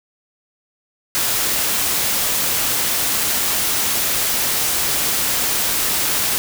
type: noise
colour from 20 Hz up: white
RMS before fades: -19 dBFS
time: 1.15-6.38 s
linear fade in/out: 0 ms
effects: none